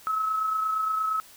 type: tone pair together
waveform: sine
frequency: 1289.9 / 1318.5 Hz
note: E6 / E6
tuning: -38 / 0 cents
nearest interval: unison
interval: 38 cents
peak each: -24 / -36 dBFS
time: 0.07-1.2 s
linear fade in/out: 0 ms
effects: white hiss -51 dBFS RMS until 1.36 s